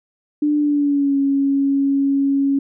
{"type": "tone with pitch glide", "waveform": "sine", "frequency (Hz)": [296.6, 276.7], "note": ["D4", "C#4"], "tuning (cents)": [17, -3], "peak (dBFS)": -14, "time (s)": [0.42, 2.59], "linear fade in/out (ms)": 5, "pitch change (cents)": -120, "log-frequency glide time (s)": [0.57, 1.17], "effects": []}